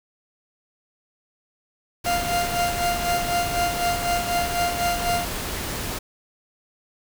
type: noise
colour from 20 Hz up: pink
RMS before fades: -29 dBFS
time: 2.04-5.99 s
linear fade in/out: 10 ms
type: tone with tremolo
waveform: 40% pulse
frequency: 698.5 Hz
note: F5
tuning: in tune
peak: -19 dBFS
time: 2.06-5.25 s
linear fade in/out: 2 ms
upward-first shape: sine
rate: 4 Hz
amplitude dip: 65%
effects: none